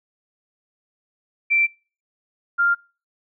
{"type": "tone pair in turn", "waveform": "sine", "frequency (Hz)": [2345, 1396.3], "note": ["D7", "F6"], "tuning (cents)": [-3, -1], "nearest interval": "major sixth", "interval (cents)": 898, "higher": "first", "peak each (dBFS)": -15, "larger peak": "neither", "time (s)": [[1.5, 1.67], [2.58, 2.75]], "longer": "neither", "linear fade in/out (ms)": 20, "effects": ["noise-tail reverb RT60 0.4 s tail -26 dB re dry"]}